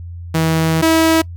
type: tone pair in turn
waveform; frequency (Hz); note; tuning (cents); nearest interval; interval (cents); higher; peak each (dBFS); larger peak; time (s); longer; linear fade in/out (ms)
sawtooth; 161.4 / 323.7; E3 / E4; -36 / -31; octave; 1205; second; -9 / -6; second; 0.34-0.82 / 0.82-1.22; first; 10
effects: noise-tail reverb RT60 0.1 s tail -24 dB re dry + added 86 Hz sine -27 dBFS peak until 1.36 s